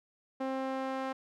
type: tone with band-pass filter sweep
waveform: sawtooth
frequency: 264.7 Hz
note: C4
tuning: 20 cents sharp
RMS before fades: -35 dBFS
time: 0.4-1.13 s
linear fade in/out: 10 ms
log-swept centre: 580 to 900 Hz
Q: 0.86
effects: none